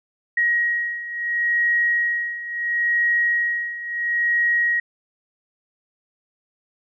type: beating tone pair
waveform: sine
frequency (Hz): 1893 / 1893.73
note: A#6 / A#6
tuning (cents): +26 / +27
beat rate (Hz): 0.73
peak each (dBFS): -24 / -20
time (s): 0.37-4.8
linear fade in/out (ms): 5
effects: none